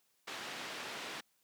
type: band-pass noise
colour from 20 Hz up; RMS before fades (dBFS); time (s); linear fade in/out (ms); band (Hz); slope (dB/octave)
white; -44; 0.27-1.21; 10; 180 to 3300; 12
effects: white hiss -75 dBFS RMS until 1.43 s + high-pass 80 Hz 12 dB/octave